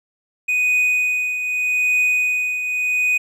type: tone with tremolo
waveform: triangle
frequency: 2489 Hz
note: D#7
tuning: in tune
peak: -12 dBFS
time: 0.48-3.18 s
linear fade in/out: 10 ms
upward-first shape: triangle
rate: 0.82 Hz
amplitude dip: 60%
effects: none